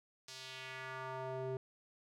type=tone with band-pass filter sweep; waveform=square; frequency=130.81 Hz; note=C3; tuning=in tune; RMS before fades=-44 dBFS; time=0.28-1.57 s; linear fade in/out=2 ms; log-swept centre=5400 to 390 Hz; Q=1.6; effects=none